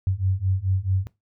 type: beating tone pair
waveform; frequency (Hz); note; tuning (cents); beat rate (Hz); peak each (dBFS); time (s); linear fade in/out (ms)
sine; 92.5 / 97.1; F#2 / G2; 0 / -16; 4.6; -24 / -23; 0.07-1.07; 0
effects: noise-tail reverb RT60 0.2 s tail -19 dB re dry